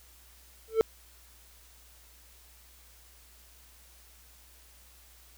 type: tone with exponential growth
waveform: triangle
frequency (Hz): 445.3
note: A4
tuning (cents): +21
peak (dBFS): -13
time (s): 0.68-0.81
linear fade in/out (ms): 0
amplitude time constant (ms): 27
effects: added 60 Hz sine -58 dBFS peak until 5.37 s + white hiss -58 dBFS RMS until 5.37 s